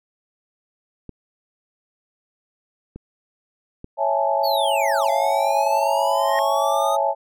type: clicks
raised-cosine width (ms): 3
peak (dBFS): -22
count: 3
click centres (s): 1.093 / 2.96 / 3.844
type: chord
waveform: sine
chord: A major seventh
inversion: first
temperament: equal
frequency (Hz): 554.4 / 659.3 / 830.6 / 880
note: C#5 / E5 / G#5 / A5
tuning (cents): 0 / 0 / 0 / 0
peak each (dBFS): -23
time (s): 3.97-7.15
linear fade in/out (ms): 50
type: linear two-way sweep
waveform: square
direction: down then up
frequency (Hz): 4600 to 681 to 1253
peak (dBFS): -26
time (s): 4.43-6.97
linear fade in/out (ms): 20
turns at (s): 5.1
type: tone with exponential growth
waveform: triangle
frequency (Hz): 1864.7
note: A#6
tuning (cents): 0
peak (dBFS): -20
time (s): 6.12-6.39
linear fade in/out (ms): 0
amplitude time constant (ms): 58
effects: none